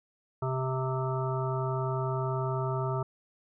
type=harmonic tone; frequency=130.81 Hz; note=C3; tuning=in tune; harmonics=1 / 3 / 5 / 7 / 9 / 10; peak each=-30 / -35 / -37 / -38 / -40 / -40 dBFS; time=0.42-3.03 s; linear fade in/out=5 ms; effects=none